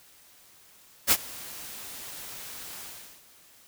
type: noise with ADSR envelope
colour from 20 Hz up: white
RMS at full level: -18 dBFS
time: 1.07-3.24 s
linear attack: 44 ms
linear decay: 51 ms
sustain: -23 dB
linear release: 420 ms
effects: white hiss -56 dBFS RMS until 3.67 s